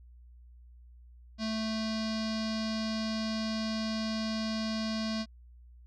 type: tone with low-pass filter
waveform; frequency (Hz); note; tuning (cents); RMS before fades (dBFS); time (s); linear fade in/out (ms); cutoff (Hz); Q
square; 220; A3; 0; -33; 1.38-5.26; 50; 4800; 5.3
effects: added 60 Hz sine -51 dBFS peak until 5.86 s